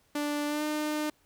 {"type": "tone with pitch glide", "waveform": "sawtooth", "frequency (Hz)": [293.7, 302.7], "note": ["D4", "D#4"], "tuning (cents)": [0, -48], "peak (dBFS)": -25, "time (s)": [0.15, 1.1], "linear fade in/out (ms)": 5, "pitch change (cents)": 52, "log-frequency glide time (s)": [0.47, 0.63], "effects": ["pink hiss -67 dBFS RMS until 1.25 s"]}